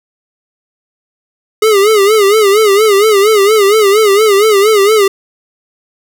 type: tone with vibrato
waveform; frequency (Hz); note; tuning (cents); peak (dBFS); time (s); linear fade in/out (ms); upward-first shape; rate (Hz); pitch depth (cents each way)
square; 415.3; G#4; 0; -6; 1.62-5.08; 5; sine; 4.3; 110
effects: none